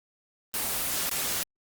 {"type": "noise with dropouts", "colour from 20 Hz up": "white", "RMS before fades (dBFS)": -29, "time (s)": [0.54, 1.43], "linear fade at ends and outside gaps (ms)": 0, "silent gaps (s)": [1.093, 1.113], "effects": ["Opus 24 kbps"]}